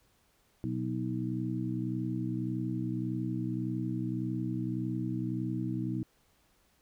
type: harmonic tone with a mistuned harmonic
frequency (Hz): 61.74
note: B1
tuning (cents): 0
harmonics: 2 / 3 / 4 / 5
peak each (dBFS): -35 / -37 / -38 / -36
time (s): 0.64-6.03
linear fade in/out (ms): 0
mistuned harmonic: 5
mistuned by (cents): +51
effects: pink hiss -69 dBFS RMS until 6.81 s